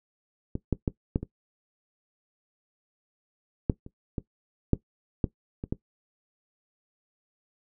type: clicks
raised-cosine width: 3 ms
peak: -17 / -11 / -12 / -11 / -21 / -8 / -29 / -17 / -7 / -10 / -20 / -15 dBFS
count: 12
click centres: 0.554 / 0.727 / 0.878 / 1.159 / 1.23 / 3.698 / 3.864 / 4.182 / 4.733 / 5.242 / 5.639 / 5.725 s
effects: noise-tail reverb RT60 0.1 s tail -17 dB re dry